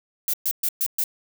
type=noise bursts; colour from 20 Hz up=violet; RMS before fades=-23 dBFS; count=5; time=0.28-1.04 s; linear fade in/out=2 ms; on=56 ms; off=120 ms; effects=none